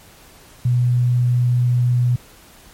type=tone; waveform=sine; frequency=122.9 Hz; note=B2; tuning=8 cents flat; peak=-13 dBFS; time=0.65-2.16 s; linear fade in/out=5 ms; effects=pink hiss -46 dBFS RMS until 2.73 s + MP3 64 kbps